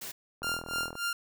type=noise; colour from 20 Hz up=white; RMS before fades=-40 dBFS; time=0.01-0.12 s; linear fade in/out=10 ms
type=click train; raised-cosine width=1 ms; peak=-26 dBFS; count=23; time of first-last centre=0.42-0.954 s; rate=41.2 Hz
type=tone with tremolo; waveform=sawtooth; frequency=1396.9 Hz; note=F6; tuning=in tune; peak=-25 dBFS; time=0.43-1.13 s; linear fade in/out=2 ms; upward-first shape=sine; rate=3.5 Hz; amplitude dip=95%
effects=none